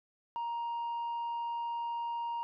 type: tone with tanh clipping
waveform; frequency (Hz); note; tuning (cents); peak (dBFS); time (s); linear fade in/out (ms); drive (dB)
sine; 938; A#5; +11; -34; 0.36-2.43; 0; 2
effects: none